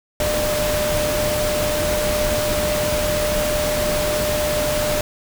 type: tone in noise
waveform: sine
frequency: 600 Hz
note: D5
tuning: 37 cents sharp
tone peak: -20 dBFS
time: 0.2-5.01 s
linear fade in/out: 2 ms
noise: pink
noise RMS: -23 dBFS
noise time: 0.2-5.01 s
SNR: 0 dB
effects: none